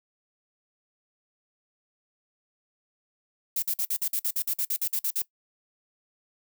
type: noise bursts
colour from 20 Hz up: violet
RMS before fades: -27 dBFS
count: 15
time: 3.56-5.22 s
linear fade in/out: 5 ms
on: 64 ms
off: 50 ms
effects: noise-tail reverb RT60 0.1 s tail -19 dB re dry